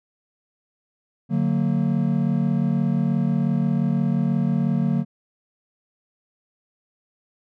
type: chord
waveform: triangle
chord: D augmented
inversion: none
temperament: just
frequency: 146.83 / 183.54 / 229.4 Hz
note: D3 / F#3 / A#3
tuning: 0 / -14 / -28 cents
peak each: -21 dBFS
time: 1.29-5.05 s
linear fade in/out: 50 ms
effects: none